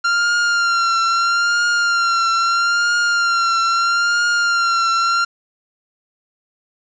45% pulse tone with vibrato, 1386 Hz, F6, 14 cents flat, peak -14 dBFS, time 0.04-5.25 s, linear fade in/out 10 ms, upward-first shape triangle, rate 0.77 Hz, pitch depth 43 cents each way, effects resampled to 16000 Hz + 7-bit

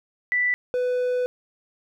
sine / triangle tone pair in turn, 1975.5 / 497.9 Hz, B6 / B4, 0 / +14 cents, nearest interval 2 octaves, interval 2386 cents, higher first, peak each -19 dBFS, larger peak neither, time 0.32-0.54 / 0.74-1.26 s, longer second, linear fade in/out 0 ms, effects none

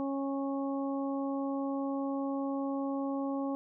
harmonic tone, 275 Hz, C#4, 14 cents flat, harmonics 1 / 2 / 3 / 4, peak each -32 / -38 / -42 / -44 dBFS, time 0-3.55 s, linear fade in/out 0 ms, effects none

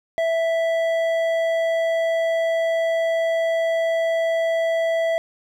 sine tone with hard clipping, 659.3 Hz, E5, in tune, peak -20 dBFS, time 0.18-5.18 s, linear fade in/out 0 ms, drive 8 dB, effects none

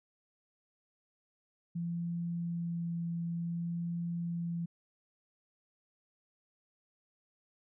sine tone with vibrato, 170 Hz, F3, 46 cents flat, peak -33 dBFS, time 1.75-4.66 s, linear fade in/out 10 ms, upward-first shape sine, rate 0.55 Hz, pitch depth 9 cents each way, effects none

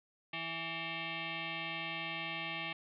sine tone with frequency modulation, 164.81 Hz, E3, in tune, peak -37 dBFS, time 0.33-2.73 s, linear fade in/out 5 ms, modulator 494 Hz, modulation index 6.3, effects none

